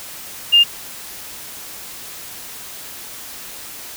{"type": "tone", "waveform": "sine", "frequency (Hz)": 2813, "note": "F7", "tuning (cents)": 12, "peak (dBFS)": -7, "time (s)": [0.52, 0.64], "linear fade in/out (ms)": 20, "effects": ["white hiss -34 dBFS RMS until 3.96 s"]}